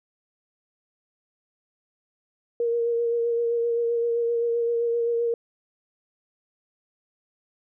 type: tone with vibrato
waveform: sine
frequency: 468.5 Hz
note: A#4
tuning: 9 cents sharp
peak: -21 dBFS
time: 2.6-5.34 s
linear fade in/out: 2 ms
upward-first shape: sine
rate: 7.7 Hz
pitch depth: 19 cents each way
effects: none